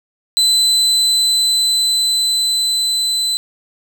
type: tone with level ramp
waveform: 35% pulse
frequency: 4025 Hz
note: B7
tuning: 32 cents sharp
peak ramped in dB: -9 to -14 dBFS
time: 0.37-3.37 s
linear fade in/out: 0 ms
effects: none